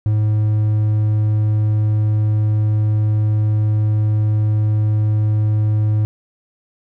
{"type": "tone", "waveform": "triangle", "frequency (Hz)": 106.8, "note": "G#2", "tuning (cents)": 49, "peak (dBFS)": -11, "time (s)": [0.06, 6.05], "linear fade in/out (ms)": 0, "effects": []}